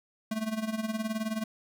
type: tone with tremolo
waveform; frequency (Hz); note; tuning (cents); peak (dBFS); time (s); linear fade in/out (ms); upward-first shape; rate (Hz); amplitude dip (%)
square; 219.4; A3; -5; -28; 0.31-1.44; 5; sine; 19; 75
effects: none